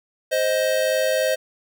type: tone pair together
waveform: square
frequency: 523.3 / 626.6 Hz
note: C5 / D#5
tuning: 0 / +12 cents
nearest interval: minor third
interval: 312 cents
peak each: -22 dBFS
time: 0.31-1.36 s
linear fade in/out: 20 ms
effects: none